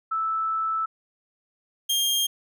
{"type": "tone pair in turn", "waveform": ["sine", "sawtooth"], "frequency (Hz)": [1315, 3214], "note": ["E6", "G7"], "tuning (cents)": [-5, 43], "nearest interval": "octave + minor third", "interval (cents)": 1548, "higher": "second", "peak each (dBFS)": [-23, -18], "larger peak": "second", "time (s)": [[0.11, 0.86], [1.89, 2.27]], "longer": "first", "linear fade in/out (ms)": 10, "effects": []}